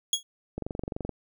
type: tone with exponential decay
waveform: 25% pulse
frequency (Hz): 3322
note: G#7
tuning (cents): 0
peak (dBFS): -15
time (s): 0.13-0.23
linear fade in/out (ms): 2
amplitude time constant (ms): 21
type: click train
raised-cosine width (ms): 2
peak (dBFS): -19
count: 13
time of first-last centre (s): 0.58-1.093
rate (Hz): 23.4
effects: none